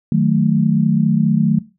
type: chord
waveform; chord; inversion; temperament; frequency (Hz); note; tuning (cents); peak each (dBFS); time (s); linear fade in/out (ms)
sine; D# diminished; none; equal; 155.56 / 185 / 220; D#3 / F#3 / A3; 0 / 0 / 0; -16; 0.12-1.59; 2
effects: noise-tail reverb RT60 0.3 s tail -20 dB re dry